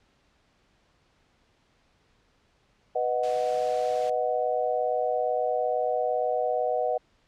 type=chord; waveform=sine; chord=B major; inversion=none; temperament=equal; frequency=493.9 / 622.3 / 740 Hz; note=B4 / D#5 / F#5; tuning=0 / 0 / 0 cents; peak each=-28 dBFS; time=2.95-6.98 s; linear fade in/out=10 ms
type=noise; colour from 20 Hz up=white; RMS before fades=-41 dBFS; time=3.23-4.1 s; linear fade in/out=5 ms
effects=pink hiss -66 dBFS RMS until 7.27 s + low-pass 5000 Hz 12 dB/octave